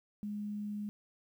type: tone with quantisation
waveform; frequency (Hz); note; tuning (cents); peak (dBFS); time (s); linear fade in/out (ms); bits
sine; 207.7; G#3; 0; -36; 0.23-0.89; 0; 11
effects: none